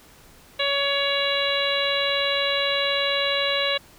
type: harmonic tone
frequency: 561 Hz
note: C#5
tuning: 21 cents sharp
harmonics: 1 / 2 / 3 / 4 / 5 / 6 / 7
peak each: -26 / -31 / -30 / -29 / -28 / -30 / -27 dBFS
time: 0.59-3.78 s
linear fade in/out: 10 ms
effects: pink hiss -51 dBFS RMS until 3.98 s